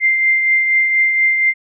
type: tone with tremolo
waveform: sine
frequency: 2093 Hz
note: C7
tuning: in tune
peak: -9 dBFS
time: 0-1.54 s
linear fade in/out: 50 ms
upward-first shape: triangle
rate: 4.2 Hz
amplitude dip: 45%
effects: none